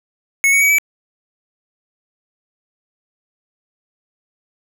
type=tone with pitch steps; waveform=square; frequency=2200 / 2233 / 2267 / 2301 Hz; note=C#7 / C#7 / C#7 / D7; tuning=-14 / +12 / +38 / -36 cents; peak=-11 dBFS; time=0.44-0.784 s; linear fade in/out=0 ms; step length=86 ms; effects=none